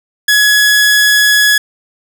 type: tone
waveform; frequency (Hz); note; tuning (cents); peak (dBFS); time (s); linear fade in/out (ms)
sawtooth; 1686; G#6; +26; -3; 0.28-1.58; 5
effects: none